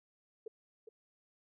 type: tone with echo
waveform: sine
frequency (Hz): 442.1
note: A4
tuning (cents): +8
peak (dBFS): -40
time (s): 0.46-0.48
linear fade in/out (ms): 5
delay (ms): 410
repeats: 1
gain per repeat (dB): -8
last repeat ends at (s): 0.89
effects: none